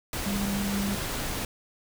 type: tone in noise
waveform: sine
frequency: 200 Hz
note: G3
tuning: 35 cents sharp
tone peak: -27 dBFS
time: 0.26-0.95 s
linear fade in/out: 2 ms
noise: pink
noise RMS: -32 dBFS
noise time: 0.13-1.45 s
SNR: +2 dB
effects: none